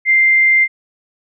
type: tone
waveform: sine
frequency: 2093 Hz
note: C7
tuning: in tune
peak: -8 dBFS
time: 0.05-0.68 s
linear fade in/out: 50 ms
effects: none